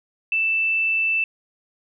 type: tone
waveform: sine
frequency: 2651 Hz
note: E7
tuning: 9 cents sharp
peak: -18 dBFS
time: 0.32-1.24 s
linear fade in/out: 2 ms
effects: none